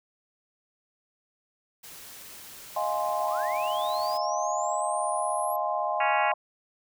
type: noise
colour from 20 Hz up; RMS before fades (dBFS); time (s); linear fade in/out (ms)
white; -45; 1.83-4.18; 10
type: chord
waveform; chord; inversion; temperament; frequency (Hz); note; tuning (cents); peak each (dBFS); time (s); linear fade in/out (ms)
sine; F minor seventh; third; equal; 622.3 / 698.5 / 830.6 / 1046.5; Eb5 / F5 / Ab5 / C6; 0 / 0 / 0 / 0; -31; 2.76-6.34; 5
type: linear sweep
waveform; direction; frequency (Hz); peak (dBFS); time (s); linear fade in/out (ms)
sine; up; 622.3 to 11510; -37; 3.2-5.56; 2
type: harmonic tone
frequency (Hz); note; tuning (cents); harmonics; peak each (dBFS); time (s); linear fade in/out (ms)
277.2; C#4; 0; 3 / 4 / 5 / 6 / 7 / 8 / 9 / 10; -31 / -32 / -33 / -34 / -34 / -35 / -36 / -36; 6-6.32; 5
effects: none